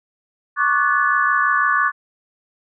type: chord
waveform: sine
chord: D major seventh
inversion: third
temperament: equal with one note detuned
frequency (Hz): 1108.7 / 1174.7 / 1480 / 1724.8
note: C#6 / D6 / F#6 / A6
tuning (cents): 0 / 0 / 0 / -35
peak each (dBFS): -20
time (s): 0.56-1.92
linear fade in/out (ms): 50
effects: none